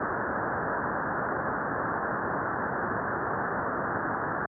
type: low-pass noise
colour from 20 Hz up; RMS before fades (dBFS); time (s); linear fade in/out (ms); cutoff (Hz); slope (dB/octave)
white; -30; 0-4.46; 5; 1700; 96
effects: high-pass 100 Hz 12 dB/octave